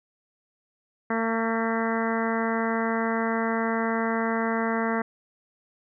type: harmonic tone with a mistuned harmonic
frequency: 226.6 Hz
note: A#3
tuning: 49 cents flat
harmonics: 1 / 2 / 3 / 4 / 5 / 6 / 7 / 8 / 9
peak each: -27 / -30 / -32 / -33 / -34 / -35 / -35 / -36 / -37 dBFS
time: 1.1-5.02 s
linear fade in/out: 5 ms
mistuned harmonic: 9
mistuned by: -37 cents
effects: none